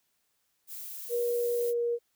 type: noise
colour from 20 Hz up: violet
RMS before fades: -41 dBFS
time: 0.67-1.74 s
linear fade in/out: 50 ms
type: tone with pitch glide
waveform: sine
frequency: 478 to 473.3 Hz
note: A#4 to A#4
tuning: +43 to +26 cents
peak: -26 dBFS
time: 1.09-1.99 s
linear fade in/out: 50 ms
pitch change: -17 cents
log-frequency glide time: 1.54-1.82 s
effects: white hiss -75 dBFS RMS until 2.15 s